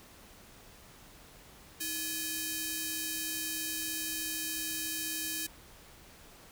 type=ring-modulated tone; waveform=5% pulse; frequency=1396.9 Hz; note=F6; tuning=in tune; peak=-19 dBFS; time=1.8-5.47 s; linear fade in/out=10 ms; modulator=1080 Hz; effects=pink hiss -55 dBFS RMS until 6.51 s